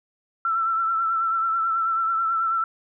sine tone with vibrato, 1338 Hz, E6, 25 cents sharp, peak -20 dBFS, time 0.45-2.64 s, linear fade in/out 2 ms, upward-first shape triangle, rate 9.2 Hz, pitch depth 45 cents each way, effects none

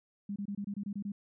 sine tone bursts, 202 Hz, G#3, 48 cents flat, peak -34 dBFS, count 9, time 0.29-1.12 s, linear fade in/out 5 ms, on 70 ms, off 25 ms, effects none

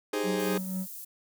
40% pulse chord, Ab major seventh, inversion second, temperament equal, 311.1 / 392 / 415.3 / 523.3 Hz, Eb4 / G4 / Ab4 / C5, 0 / 0 / 0 / 0 cents, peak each -33 / -36 / -30 / -34 dBFS, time 0.13-0.58 s, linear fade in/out 5 ms
triangle tone with tremolo, 187.6 Hz, F#3, 24 cents sharp, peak -27 dBFS, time 0.23-0.87 s, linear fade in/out 50 ms, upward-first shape triangle, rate 4.1 Hz, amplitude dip 50%
white high-pass noise, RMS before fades -42 dBFS, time 0.39-1.05 s, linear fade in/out 10 ms, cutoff 9600 Hz, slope 12 dB/octave
effects none

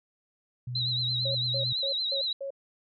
sine tone, 123.47 Hz, B2, in tune, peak -32 dBFS, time 0.67-1.73 s, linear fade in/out 5 ms
sine tone with vibrato, 3954 Hz, B7, 1 cent sharp, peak -27 dBFS, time 0.75-2.33 s, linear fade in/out 5 ms, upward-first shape triangle, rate 8.9 Hz, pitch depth 92 cents each way
sine tone bursts, 550 Hz, C#5, 14 cents flat, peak -32 dBFS, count 5, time 1.25-2.505 s, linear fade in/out 5 ms, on 99 ms, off 190 ms
effects none

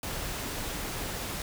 pink noise, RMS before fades -35 dBFS, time 0.03-1.42 s, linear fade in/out 2 ms, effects none

